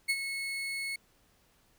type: tone with ADSR envelope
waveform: 35% pulse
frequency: 2191 Hz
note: C#7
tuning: 21 cents flat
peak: -23 dBFS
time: 0.08-0.96 s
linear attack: 19 ms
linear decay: 52 ms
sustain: -9 dB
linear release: 5 ms
effects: pink hiss -67 dBFS RMS until 1.78 s